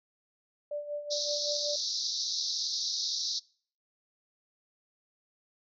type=tone with tremolo; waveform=sine; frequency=587.3 Hz; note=D5; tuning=in tune; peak=-31 dBFS; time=0.71-1.76 s; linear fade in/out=5 ms; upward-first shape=sine; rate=5.3 Hz; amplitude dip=65%
type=band-pass noise; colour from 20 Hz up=pink; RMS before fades=-33 dBFS; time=1.1-3.4 s; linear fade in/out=20 ms; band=3800 to 6000 Hz; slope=96 dB/octave
effects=noise-tail reverb RT60 0.5 s tail -25 dB re dry